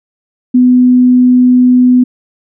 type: tone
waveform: sine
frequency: 250 Hz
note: B3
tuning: 21 cents sharp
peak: -3 dBFS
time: 0.54-2.04 s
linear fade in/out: 10 ms
effects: none